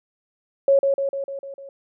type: tone with echo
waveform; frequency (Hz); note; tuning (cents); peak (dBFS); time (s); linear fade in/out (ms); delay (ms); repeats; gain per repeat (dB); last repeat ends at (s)
sine; 551; C#5; -11; -12; 0.68-0.79; 2; 150; 6; -4; 1.69
effects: none